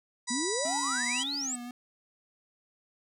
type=harmonic tone; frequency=980 Hz; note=B5; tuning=14 cents flat; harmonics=1 / 2 / 4 / 5 / 6 / 7 / 8 / 9; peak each=-39 / -39 / -39 / -39 / -39 / -39 / -39 / -39 dBFS; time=0.27-1.24 s; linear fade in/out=20 ms
type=exponential sweep; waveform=sine; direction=up; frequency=226.9 to 8300 Hz; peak=-31 dBFS; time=0.3-1.56 s; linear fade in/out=10 ms
type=tone with vibrato; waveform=square; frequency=261.6 Hz; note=C4; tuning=in tune; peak=-39 dBFS; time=0.65-1.71 s; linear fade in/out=2 ms; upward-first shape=sine; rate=1.8 Hz; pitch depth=140 cents each way
effects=none